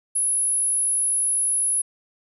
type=tone; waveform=sine; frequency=10548 Hz; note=E9; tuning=in tune; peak=-19 dBFS; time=0.15-1.82 s; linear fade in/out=10 ms; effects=none